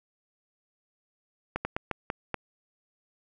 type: slowing click train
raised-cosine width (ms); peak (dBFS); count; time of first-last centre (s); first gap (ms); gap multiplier
0.5; -14; 6; 1.56-2.343; 90; 1.28
effects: none